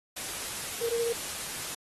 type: tone in noise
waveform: sine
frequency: 466.2 Hz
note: A#4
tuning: in tune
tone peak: -27 dBFS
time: 0.81-1.13 s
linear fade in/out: 10 ms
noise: white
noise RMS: -36 dBFS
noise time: 0.16-1.75 s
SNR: +6 dB
effects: AAC 32 kbps